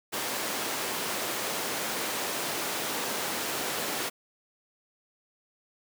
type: high-pass noise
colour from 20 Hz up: pink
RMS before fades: -32 dBFS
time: 0.12-4.1 s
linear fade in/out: 20 ms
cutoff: 310 Hz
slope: 12 dB/octave
effects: none